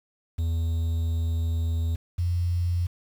triangle / sine tone pair in turn, 82.41 / 87.61 Hz, E2 / F2, 0 / +6 cents, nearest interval minor second, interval 106 cents, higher second, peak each -21 / -22 dBFS, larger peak first, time 0.38-1.96 / 2.18-2.87 s, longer first, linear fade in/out 10 ms, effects 8-bit

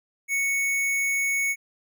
square tone, 2217 Hz, C#7, in tune, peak -23 dBFS, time 0.28-1.56 s, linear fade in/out 50 ms, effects none

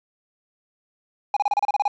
triangle tone bursts, 819 Hz, G#5, 24 cents flat, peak -15 dBFS, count 10, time 1.34-1.879 s, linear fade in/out 2 ms, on 26 ms, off 31 ms, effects resampled to 16000 Hz + 8-bit

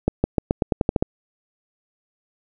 accelerating click train, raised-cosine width 2 ms, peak -4 dBFS, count 10, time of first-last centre 0.08-1.025 s, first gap 160 ms, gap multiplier 0.89, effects none

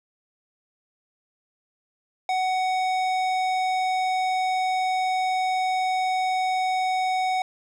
square tone with low-pass filter, 746 Hz, F#5, 14 cents sharp, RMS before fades -24 dBFS, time 2.29-7.42 s, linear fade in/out 2 ms, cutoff 5400 Hz, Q 0.59, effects 10-bit

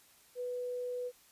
sine tone, 493.9 Hz, B4, in tune, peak -35 dBFS, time 0.35-1.12 s, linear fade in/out 50 ms, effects white hiss -63 dBFS RMS until 1.31 s + resampled to 32000 Hz

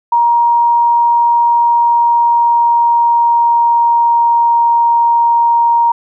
sine tone with pitch glide, 943 to 937 Hz, A#5 to A#5, +20 to +9 cents, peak -7 dBFS, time 0.12-5.92 s, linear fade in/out 5 ms, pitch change -11 cents, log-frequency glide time 1.57-4.64 s, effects none

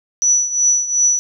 sine tone with tremolo, 5920 Hz, F#8, in tune, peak -9 dBFS, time 0.22-1.19 s, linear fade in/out 0 ms, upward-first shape triangle, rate 2.7 Hz, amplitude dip 80%, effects none

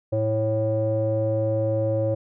square tone with low-pass filter, 109.6 Hz, A2, 6 cents flat, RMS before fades -23 dBFS, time 0.12-2.15 s, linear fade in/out 10 ms, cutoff 520 Hz, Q 9.2, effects none

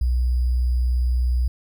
sine tone with sample-and-hold, 61.6 Hz, B1, 4 cents flat, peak -17 dBFS, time 0.01-1.48 s, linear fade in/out 5 ms, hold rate 4900 Hz, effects none

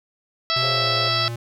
harmonic tone, 659.3 Hz, E5, in tune, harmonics 1 / 2 / 3 / 4 / 5 / 6 / 7 / 8, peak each -30 / -25 / -30 / -31 / -28 / -27 / -26 / -27 dBFS, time 0.5-1.28 s, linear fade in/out 0 ms
square tone with pitch glide, 125.9 to 117.47 Hz, B2 to A#2, +34 to +14 cents, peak -28 dBFS, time 0.56-1.36 s, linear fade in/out 5 ms, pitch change -120 cents, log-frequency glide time 0.7-0.88 s
sine chord, Db major seventh, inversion second, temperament equal, 415.3 / 523.3 / 554.4 / 698.5 Hz, Ab4 / C5 / Db5 / F5, 0 / 0 / 0 / 0 cents, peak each -35 dBFS, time 0.62-1.09 s, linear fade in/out 10 ms
effects none

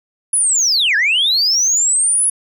sine linear two-way sweep, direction down then up, 10460 to 1592 to 10460 Hz, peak -10 dBFS, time 0.33-2.3 s, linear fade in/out 5 ms, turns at 0.96 s, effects tanh soft clip ceiling -9 dBFS

